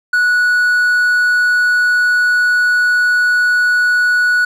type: tone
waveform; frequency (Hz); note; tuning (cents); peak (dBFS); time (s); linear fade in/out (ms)
triangle; 1469; F#6; -13; -8; 0.13-4.45; 5
effects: none